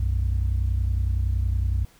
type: tone pair together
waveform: sine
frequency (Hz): 61.74 / 92.5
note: B1 / F#2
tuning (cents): 0 / 0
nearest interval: perfect fifth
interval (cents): 700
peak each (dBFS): -21 / -23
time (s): 0-1.85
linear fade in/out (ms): 5
effects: tanh soft clip ceiling -16 dBFS + pink hiss -56 dBFS RMS until 1.99 s